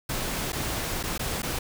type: noise with dropouts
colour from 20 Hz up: pink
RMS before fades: -30 dBFS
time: 0.09-1.59 s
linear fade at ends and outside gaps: 5 ms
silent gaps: 0.522-0.529 / 1.03-1.036 / 1.179-1.193 / 1.421-1.43 s
effects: none